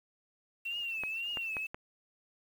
sine tone with vibrato, 2700 Hz, E7, 41 cents sharp, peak -34 dBFS, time 0.65-1.67 s, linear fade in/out 10 ms, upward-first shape triangle, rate 1.9 Hz, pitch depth 110 cents each way
clicks, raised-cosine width 0.5 ms, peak -24 dBFS, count 4, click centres 1.036 / 1.372 / 1.568 / 1.745 s
effects 9-bit

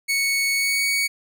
sawtooth tone with pitch glide, 2217 to 2240 Hz, C#7 to C#7, 0 to +18 cents, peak -16 dBFS, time 0.08-1.08 s, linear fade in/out 20 ms, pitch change +18 cents, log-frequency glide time 0.54-0.85 s, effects none

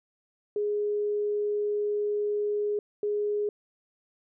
sine tone pair in turn, 415.3 / 415.3 Hz, G#4 / G#4, 0 / 0 cents, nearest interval unison, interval 0 cents, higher neither, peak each -25 dBFS, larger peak neither, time 0.56-2.79 / 3.03-3.49 s, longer first, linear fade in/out 2 ms, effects none

